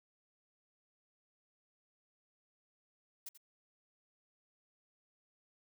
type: noise with echo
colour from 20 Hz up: blue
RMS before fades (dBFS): -45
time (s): 3.26-3.29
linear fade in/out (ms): 5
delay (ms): 86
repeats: 1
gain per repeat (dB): -13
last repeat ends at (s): 3.376
effects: none